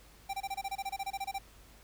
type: tone bursts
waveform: square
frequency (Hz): 784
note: G5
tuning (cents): 0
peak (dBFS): -34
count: 16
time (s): 0.29-1.386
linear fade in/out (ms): 10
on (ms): 46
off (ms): 24
effects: added 50 Hz sine -58 dBFS peak until 1.83 s + pink hiss -59 dBFS RMS until 1.83 s